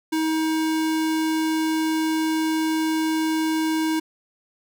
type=tone; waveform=square; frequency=317.3 Hz; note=D#4; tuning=34 cents sharp; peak=-21 dBFS; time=0.12-4 s; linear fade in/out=10 ms; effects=none